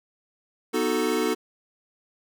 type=chord; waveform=square; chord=B dominant seventh; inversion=none; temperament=equal; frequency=246.9 / 311.1 / 370 / 440 Hz; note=B3 / D#4 / F#4 / A4; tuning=0 / 0 / 0 / 0 cents; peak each=-30 / -29 / -29 / -27 dBFS; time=0.73-1.35 s; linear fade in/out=20 ms; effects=none